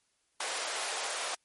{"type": "high-pass noise", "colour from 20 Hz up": "pink", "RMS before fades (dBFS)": -35, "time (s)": [0.4, 1.35], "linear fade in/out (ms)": 5, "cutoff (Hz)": 530, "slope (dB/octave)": 24, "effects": ["white hiss -74 dBFS RMS until 1.44 s", "MP3 48 kbps"]}